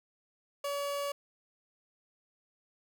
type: tone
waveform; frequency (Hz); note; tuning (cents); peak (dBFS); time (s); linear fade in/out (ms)
30% pulse; 568; C#5; +42; -30; 0.64-1.12; 5
effects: none